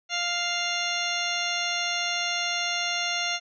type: harmonic tone with a mistuned harmonic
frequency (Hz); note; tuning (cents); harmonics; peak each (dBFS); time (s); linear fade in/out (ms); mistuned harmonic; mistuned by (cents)
698.5; F5; 0; 1 / 2 / 3 / 4 / 5 / 6 / 8 / 9; -34 / -34 / -32 / -31 / -34 / -34 / -37 / -37; 0.09-3.4; 50; 9; +29
effects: none